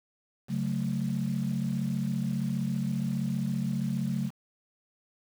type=chord; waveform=sine; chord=F# minor; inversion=second; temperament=equal; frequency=138.59 / 185 / 220 Hz; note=C#3 / F#3 / A3; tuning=0 / 0 / 0 cents; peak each=-31 / -31 / -31 dBFS; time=0.48-4.31 s; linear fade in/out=50 ms; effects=tanh soft clip ceiling -19 dBFS + 8-bit